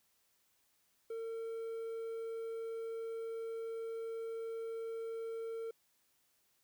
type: tone with quantisation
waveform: triangle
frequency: 453.8 Hz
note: A#4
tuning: 47 cents flat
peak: -37 dBFS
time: 1.1-5.71 s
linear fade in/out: 5 ms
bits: 11
effects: white hiss -75 dBFS RMS until 6.63 s